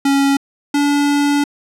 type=tone pair in turn; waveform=square; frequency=277.2 / 287.5 Hz; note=C#4 / D4; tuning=0 / -37 cents; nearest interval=minor second; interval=63 cents; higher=second; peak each=-12 / -13 dBFS; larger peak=first; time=0.05-0.37 / 0.74-1.44 s; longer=second; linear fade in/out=5 ms; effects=low-pass 11000 Hz 12 dB/octave